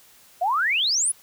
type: exponential sweep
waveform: sine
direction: up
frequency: 666 to 10640 Hz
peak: -19 dBFS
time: 0.41-1.12 s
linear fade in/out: 10 ms
effects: white hiss -53 dBFS RMS until 1.22 s